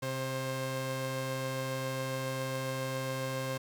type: tone pair together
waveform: sawtooth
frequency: 130.8 / 530.5 Hz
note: C3 / C5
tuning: 0 / +24 cents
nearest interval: 2 octaves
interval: 2424 cents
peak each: -32 / -32 dBFS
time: 0.02-3.58 s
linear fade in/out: 10 ms
effects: none